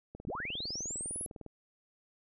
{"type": "click train", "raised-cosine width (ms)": 2, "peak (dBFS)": -32, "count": 27, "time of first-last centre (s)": [0.15, 1.463], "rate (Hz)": 19.8}
{"type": "linear sweep", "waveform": "sine", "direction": "up", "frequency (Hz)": [82.41, 11120], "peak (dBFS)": -36, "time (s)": [0.27, 1.26], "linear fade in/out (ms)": 0}
{"effects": []}